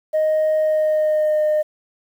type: tone with pitch glide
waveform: sine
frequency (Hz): 622.3 to 610.2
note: D#5 to D#5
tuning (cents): 0 to -34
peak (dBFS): -13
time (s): 0.13-1.63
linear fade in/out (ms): 20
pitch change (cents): -34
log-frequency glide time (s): 0.58-1.44
effects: tanh soft clip ceiling -13 dBFS + 8-bit